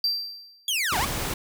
triangle tone with exponential decay, 4699 Hz, D8, in tune, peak -18 dBFS, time 0.04-0.69 s, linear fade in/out 2 ms, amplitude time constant 140 ms
sawtooth linear two-way sweep, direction down then up, 3404 to 697 to 1178 Hz, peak -20 dBFS, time 0.68-1.05 s, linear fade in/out 2 ms, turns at 0.98 s
pink noise, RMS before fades -29 dBFS, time 0.92-1.34 s, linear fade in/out 5 ms
effects none

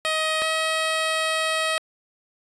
10% pulse tone pair in turn, 630 / 637.3 Hz, D#5 / D#5, +21 / +41 cents, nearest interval unison, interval 20 cents, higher second, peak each -13 dBFS, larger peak neither, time 0.05-0.42 / 0.42-1.78 s, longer second, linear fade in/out 0 ms, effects resampled to 22050 Hz

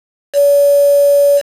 sine tone with quantisation, 570 Hz, C#5, 48 cents sharp, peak -6 dBFS, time 0.33-1.42 s, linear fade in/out 50 ms, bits 4, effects resampled to 32000 Hz

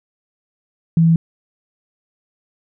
sine tone, 164.81 Hz, E3, in tune, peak -9 dBFS, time 0.97-1.16 s, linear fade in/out 2 ms, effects none

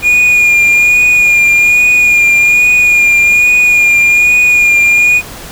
triangle tone with vibrato, 2431 Hz, D#7, 41 cents flat, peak -3 dBFS, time 0.02-5.22 s, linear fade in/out 50 ms, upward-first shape sine, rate 1.2 Hz, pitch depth 25 cents each way, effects pink hiss -28 dBFS RMS until 5.51 s

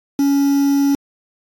triangle tone with quantisation, 280 Hz, C#4, 18 cents sharp, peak -10 dBFS, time 0.19-0.95 s, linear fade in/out 2 ms, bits 5, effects AAC 64 kbps

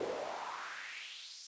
brown noise with high-pass filter sweep, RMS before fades -43 dBFS, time 0-1.47 s, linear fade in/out 5 ms, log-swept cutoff 400 to 5700 Hz, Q 3.3, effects resampled to 16000 Hz

